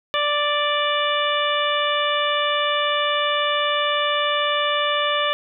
harmonic tone, 587.3 Hz, D5, in tune, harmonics 1 / 2 / 3 / 4 / 5 / 6, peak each -24 / -23 / -27 / -29 / -26 / -27 dBFS, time 0.14-5.33 s, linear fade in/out 0 ms, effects none

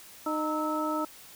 harmonic tone with a mistuned harmonic, 307.3 Hz, D#4, 21 cents flat, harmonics 1 / 2 / 3 / 4, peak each -31 / -34 / -35 / -32 dBFS, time 0.26-1.05 s, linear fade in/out 5 ms, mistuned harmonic 4, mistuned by +99 cents, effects white hiss -50 dBFS RMS until 1.35 s

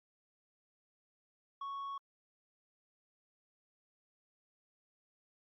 sine tone with tanh clipping, 1108.7 Hz, C#6, in tune, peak -40 dBFS, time 1.61-1.98 s, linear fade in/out 5 ms, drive 3 dB, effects Opus 48 kbps

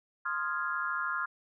sine chord, F minor seventh, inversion second, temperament equal, 1046.5 / 1244.5 / 1396.9 / 1661.2 Hz, C6 / Eb6 / F6 / Ab6, 0 / 0 / 0 / 0 cents, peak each -37 / -37 / -33 / -38 dBFS, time 0.25-1.26 s, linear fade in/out 10 ms, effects none

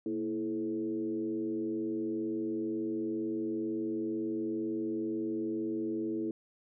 sine tone with frequency modulation, 329.6 Hz, E4, in tune, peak -31 dBFS, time 0.06-6.31 s, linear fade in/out 2 ms, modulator 97.9 Hz, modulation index 0.88, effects none

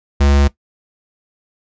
square tone, 70.4 Hz, C#2, 27 cents sharp, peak -10 dBFS, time 0.2-0.48 s, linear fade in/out 10 ms, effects noise-tail reverb RT60 0.1 s tail -18 dB re dry + resampled to 16000 Hz

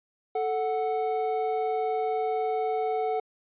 triangle tone pair together, 439.2 / 740 Hz, A4 / F#5, -3 / 0 cents, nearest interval major sixth, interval 903 cents, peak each -26 dBFS, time 0.35-3.2 s, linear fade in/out 5 ms, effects resampled to 8000 Hz

